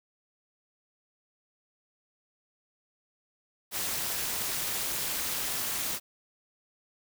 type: noise with amplitude modulation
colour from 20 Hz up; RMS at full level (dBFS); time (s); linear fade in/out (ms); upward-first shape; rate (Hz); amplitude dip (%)
white; -29; 3.71-6; 50; sine; 277; 70
effects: none